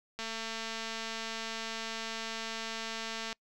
click train, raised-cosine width 0.2 ms, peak -21 dBFS, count 707, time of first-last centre 0.19-3.328 s, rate 225 Hz, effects noise-tail reverb RT60 0.1 s tail -26 dB re dry

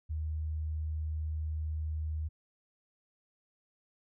sine tone, 77.78 Hz, D#2, in tune, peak -32 dBFS, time 0.09-2.29 s, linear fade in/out 20 ms, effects none

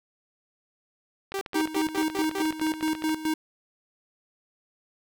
click train, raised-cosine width 0.3 ms, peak -20 dBFS, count 26, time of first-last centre 1.32-3.093 s, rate 14.1 Hz
sawtooth tone bursts, 391.2 Hz, G4, 4 cents flat, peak -24 dBFS, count 6, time 1.34-2.422 s, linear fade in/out 2 ms, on 72 ms, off 130 ms
square tone with tremolo, 313.4 Hz, D#4, 13 cents sharp, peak -24 dBFS, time 1.55-3.34 s, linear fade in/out 5 ms, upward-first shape square, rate 4.7 Hz, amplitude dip 75%
effects none

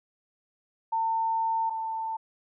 sine tone pair in turn, 900 / 892.8 Hz, A5 / A5, +39 / +25 cents, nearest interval unison, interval 14 cents, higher first, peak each -24 / -29 dBFS, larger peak first, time 0.92-1.7 / 1.7-2.17 s, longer first, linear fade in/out 10 ms, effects none

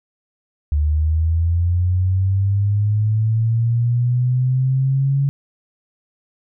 sine linear sweep, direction up, 73.1 to 140 Hz, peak -14 dBFS, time 0.72-5.29 s, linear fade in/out 0 ms, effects none

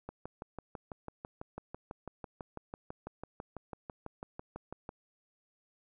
click train, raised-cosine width 1 ms, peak -27 dBFS, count 30, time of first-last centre 0.09-4.891 s, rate 6.04 Hz, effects none

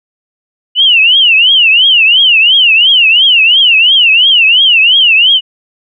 sine tone with vibrato, 2892 Hz, F#7, 40 cents flat, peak -3 dBFS, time 0.75-5.41 s, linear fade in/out 50 ms, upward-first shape triangle, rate 2.9 Hz, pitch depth 240 cents each way, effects none

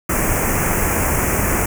pink band-stop noise, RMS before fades -18 dBFS, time 0.09-1.66 s, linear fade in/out 5 ms, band 2500 to 6200 Hz, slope 48 dB/octave, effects none

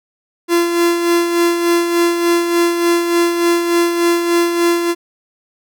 45% pulse tone with tremolo, 342.9 Hz, F4, 32 cents flat, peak -10 dBFS, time 0.48-4.95 s, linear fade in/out 50 ms, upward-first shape sine, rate 3.4 Hz, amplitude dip 50%, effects none

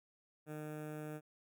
15% pulse tone with notch filter, 152.5 Hz, D#3, 34 cents flat, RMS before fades -45 dBFS, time 0.46-1.21 s, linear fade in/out 50 ms, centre 4400 Hz, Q 0.5, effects none

